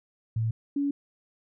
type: tone pair in turn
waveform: sine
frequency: 112.4 / 283.2 Hz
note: A2 / C#4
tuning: +37 / +37 cents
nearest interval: octave + major third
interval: 1600 cents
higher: second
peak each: -24 dBFS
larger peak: neither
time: 0.36-0.51 / 0.76-0.91 s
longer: neither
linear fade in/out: 5 ms
effects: none